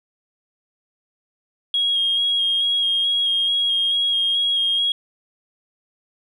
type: tone with vibrato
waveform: sine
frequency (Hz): 3272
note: G#7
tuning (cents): -26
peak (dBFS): -16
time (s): 1.74-4.92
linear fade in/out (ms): 2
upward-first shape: square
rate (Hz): 2.3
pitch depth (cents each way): 16
effects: tanh soft clip ceiling -12 dBFS